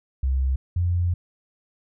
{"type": "tone pair in turn", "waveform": "sine", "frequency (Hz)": [65.9, 87.79], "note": ["C2", "F2"], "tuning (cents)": [13, 10], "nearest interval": "perfect fourth", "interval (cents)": 497, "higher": "second", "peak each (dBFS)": -19, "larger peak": "neither", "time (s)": [[0.23, 0.56], [0.76, 1.14]], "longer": "second", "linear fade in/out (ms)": 5, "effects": []}